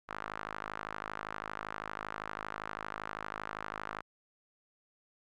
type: tone with band-pass filter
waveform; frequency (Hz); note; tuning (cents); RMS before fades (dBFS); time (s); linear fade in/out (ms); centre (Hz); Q
sawtooth; 52.6; G#1; +23; -42; 0.08-4.02; 20; 1300; 2.2
effects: none